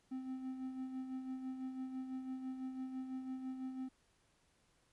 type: tone with tremolo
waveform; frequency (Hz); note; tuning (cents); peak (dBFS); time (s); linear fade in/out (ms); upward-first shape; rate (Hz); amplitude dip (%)
triangle; 260.2; C4; -9; -37; 0.11-3.89; 10; sine; 6; 50
effects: pink hiss -74 dBFS RMS until 4.92 s + resampled to 24000 Hz